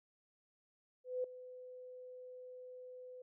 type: tone with ADSR envelope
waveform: sine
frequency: 504 Hz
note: B4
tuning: 35 cents sharp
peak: -33 dBFS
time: 1.04-3.22 s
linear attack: 200 ms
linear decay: 4 ms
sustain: -16 dB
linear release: 4 ms
effects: none